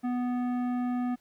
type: tone with tanh clipping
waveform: triangle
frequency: 246.9 Hz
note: B3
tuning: in tune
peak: -29 dBFS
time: 0.03-1.16 s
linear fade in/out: 20 ms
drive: 17 dB
effects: pink hiss -67 dBFS RMS until 1.2 s